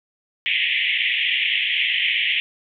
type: band-pass noise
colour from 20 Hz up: white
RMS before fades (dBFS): -21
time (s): 0.46-2.4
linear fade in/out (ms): 0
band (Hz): 1900 to 3300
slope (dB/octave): 96
effects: none